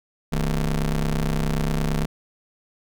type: ring-modulated tone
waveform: 30% pulse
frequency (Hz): 68.3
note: C#2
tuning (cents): -25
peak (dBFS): -15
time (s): 0.32-2.06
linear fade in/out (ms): 10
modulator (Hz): 87.9
effects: none